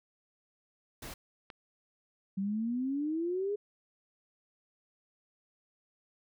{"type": "noise", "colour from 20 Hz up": "pink", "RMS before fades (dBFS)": -44, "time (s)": [1.02, 1.14], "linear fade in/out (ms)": 5}
{"type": "click", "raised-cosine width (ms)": 0.3, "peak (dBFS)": -29, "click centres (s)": 1.502}
{"type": "exponential sweep", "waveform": "sine", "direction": "up", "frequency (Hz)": [190, 420.3], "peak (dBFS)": -30, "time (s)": [2.37, 3.56], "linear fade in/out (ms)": 10}
{"effects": []}